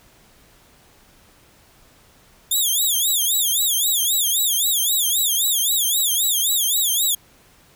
5% pulse tone with vibrato, 3500 Hz, A7, 10 cents flat, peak -10 dBFS, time 2.51-7.15 s, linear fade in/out 5 ms, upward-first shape sine, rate 3.8 Hz, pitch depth 190 cents each way, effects pink hiss -53 dBFS RMS until 7.75 s

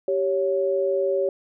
sine tone pair together, 389.5 / 556.6 Hz, G4 / C#5, -11 / +7 cents, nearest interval tritone, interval 618 cents, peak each -23 / -22 dBFS, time 0.08-1.29 s, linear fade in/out 2 ms, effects none

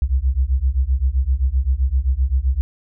sine beating tone pair, 61.74 / 69.44 Hz, B1 / C#2, 0 / +4 cents, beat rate 7.7 Hz, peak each -18 dBFS, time 0.02-2.61 s, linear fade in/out 0 ms, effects none

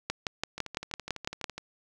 two click trains, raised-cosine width 0.2 ms, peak -12 / -21 dBFS, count 9 / 13, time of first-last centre 0.1-1.442 / 0.58-1.58 s, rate 5.96 / 12 Hz, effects none

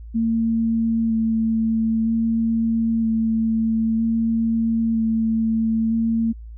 sine tone with vibrato, 225.4 Hz, A3, 42 cents sharp, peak -17 dBFS, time 0.14-6.33 s, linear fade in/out 20 ms, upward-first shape square, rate 0.52 Hz, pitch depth 12 cents each way, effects added 56 Hz sine -34 dBFS peak until 6.57 s

